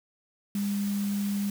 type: tone in noise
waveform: sine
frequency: 202 Hz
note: G#3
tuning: 48 cents flat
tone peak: -26 dBFS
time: 0.55-1.5 s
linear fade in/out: 2 ms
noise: white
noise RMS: -42 dBFS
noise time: 0.55-1.5 s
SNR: +13 dB
effects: none